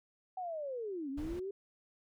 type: linear two-way sweep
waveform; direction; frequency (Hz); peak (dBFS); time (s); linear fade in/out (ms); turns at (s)
sine; down then up; 760 to 263.5 to 402.8; -37; 0.37-1.51; 5; 1.1
type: noise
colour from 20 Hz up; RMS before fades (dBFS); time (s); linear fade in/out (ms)
brown; -44; 1.17-1.4; 10
effects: none